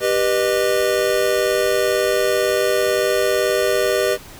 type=chord; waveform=square; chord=G augmented; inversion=none; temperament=just; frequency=392 / 490 / 612.5 Hz; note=G4 / B4 / D#5; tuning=0 / -14 / -27 cents; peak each=-21 dBFS; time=0-4.18 s; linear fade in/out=50 ms; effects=pink hiss -40 dBFS RMS until 4.39 s